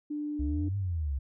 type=tone; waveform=sine; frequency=296.8 Hz; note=D4; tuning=18 cents sharp; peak=-31 dBFS; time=0.1-0.69 s; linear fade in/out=10 ms
type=exponential two-way sweep; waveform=sine; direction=up then down; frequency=65 to 101.5 to 65 Hz; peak=-28 dBFS; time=0.39-1.19 s; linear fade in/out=10 ms; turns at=0.77 s
effects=tanh soft clip ceiling -19 dBFS